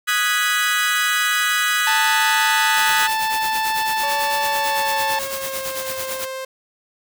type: chord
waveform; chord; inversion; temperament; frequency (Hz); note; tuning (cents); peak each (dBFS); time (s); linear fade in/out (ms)
30% pulse; G# minor seventh; second; equal with one note detuned; 1244.5 / 1480 / 1661.2 / 1965.3; D#6 / F#6 / G#6 / B6; 0 / 0 / 0 / -9; -20; 0.07-3.08; 20
type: harmonic tone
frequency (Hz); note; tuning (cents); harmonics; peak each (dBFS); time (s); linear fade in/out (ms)
880; A5; 0; 1 / 2 / 3 / 4 / 5 / 6; -20 / -26 / -30 / -32 / -34 / -36; 1.87-5.19; 2
type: noise with tremolo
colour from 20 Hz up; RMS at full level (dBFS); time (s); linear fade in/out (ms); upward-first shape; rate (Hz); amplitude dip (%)
white; -26; 2.76-6.26; 20; triangle; 9; 80
type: tone with pitch glide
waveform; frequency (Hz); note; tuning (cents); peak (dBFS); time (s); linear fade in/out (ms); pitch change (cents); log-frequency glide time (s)
sawtooth; 567 to 526; C#5 to C5; +39 to +9; -23; 4.03-6.45; 5; -130; 4.44-5.88
effects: none